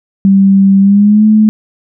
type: tone with pitch glide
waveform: sine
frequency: 195.1 to 215.2 Hz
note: G3 to A3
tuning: -8 to -38 cents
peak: -3 dBFS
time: 0.25-1.49 s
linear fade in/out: 0 ms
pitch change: +170 cents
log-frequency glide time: 0.8-1.25 s
effects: none